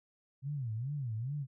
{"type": "tone with vibrato", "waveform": "sine", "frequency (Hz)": 126.7, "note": "B2", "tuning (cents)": 45, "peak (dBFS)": -34, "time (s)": [0.42, 1.47], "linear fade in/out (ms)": 50, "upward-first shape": "sine", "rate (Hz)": 2.4, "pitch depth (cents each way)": 270, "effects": []}